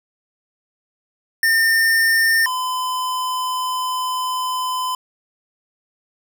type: tone pair in turn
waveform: square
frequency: 1811 / 1016.4 Hz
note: A6 / B5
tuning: +49 / +49 cents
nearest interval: minor seventh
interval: 1000 cents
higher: first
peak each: -14 / -21 dBFS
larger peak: first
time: 1.43-2.46 / 2.46-4.95 s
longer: second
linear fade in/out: 2 ms
effects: none